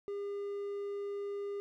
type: tone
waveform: triangle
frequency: 403.8 Hz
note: G#4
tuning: 49 cents flat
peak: -34 dBFS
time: 0.08-1.6 s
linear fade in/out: 0 ms
effects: none